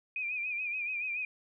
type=tone with vibrato; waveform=sine; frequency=2448 Hz; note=D#7; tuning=29 cents flat; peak=-32 dBFS; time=0.16-1.25 s; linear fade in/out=2 ms; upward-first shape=sine; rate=7 Hz; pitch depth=69 cents each way; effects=none